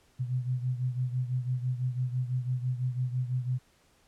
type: beating tone pair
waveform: sine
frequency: 125 / 131 Hz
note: B2 / C3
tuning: +21 / +2 cents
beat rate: 6 Hz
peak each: -29 / -34 dBFS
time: 0.19-3.59 s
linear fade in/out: 20 ms
effects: pink hiss -65 dBFS RMS until 4.07 s + low-pass 11000 Hz 12 dB/octave